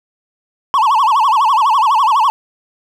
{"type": "tone with vibrato", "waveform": "triangle", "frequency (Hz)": 987.8, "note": "B5", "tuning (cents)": 0, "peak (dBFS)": -7, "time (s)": [0.74, 2.3], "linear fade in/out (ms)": 0, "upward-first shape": "sine", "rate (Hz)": 12, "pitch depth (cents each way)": 250, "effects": []}